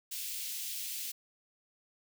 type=high-pass noise; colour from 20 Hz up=white; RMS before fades=-39 dBFS; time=0.11-1.12 s; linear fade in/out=10 ms; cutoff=2500 Hz; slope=24 dB/octave; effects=none